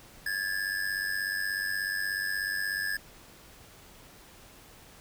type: ring-modulated tone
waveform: square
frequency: 1690 Hz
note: G#6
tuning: 30 cents sharp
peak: -27 dBFS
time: 0.26-2.97 s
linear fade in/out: 5 ms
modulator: 48.3 Hz
effects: pink hiss -53 dBFS RMS until 5 s